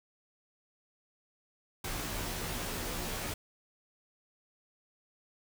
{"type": "noise with comb filter", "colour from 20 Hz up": "pink", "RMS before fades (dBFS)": -37, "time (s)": [1.84, 3.34], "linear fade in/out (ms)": 5, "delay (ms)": 15, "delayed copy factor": -0.75, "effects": []}